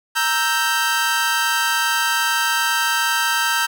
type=chord; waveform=sawtooth; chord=E diminished; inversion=second; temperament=equal; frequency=932.3 / 1318.5 / 1568 Hz; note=Bb5 / E6 / G6; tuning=0 / 0 / 0 cents; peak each=-19 / -20 / -16 dBFS; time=0.15-3.67 s; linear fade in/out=20 ms; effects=none